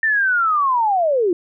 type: linear sweep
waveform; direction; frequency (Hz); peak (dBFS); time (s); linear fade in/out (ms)
sine; down; 1812 to 329.6; -14; 0.03-1.33; 2
effects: none